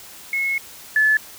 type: tone pair in turn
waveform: sine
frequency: 2178 / 1728.7 Hz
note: C#7 / A6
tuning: -31 / -31 cents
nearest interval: major third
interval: 400 cents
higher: first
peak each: -19 / -13 dBFS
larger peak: second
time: 0.33-0.58 / 0.96-1.17 s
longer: first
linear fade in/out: 2 ms
effects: white hiss -41 dBFS RMS until 1.38 s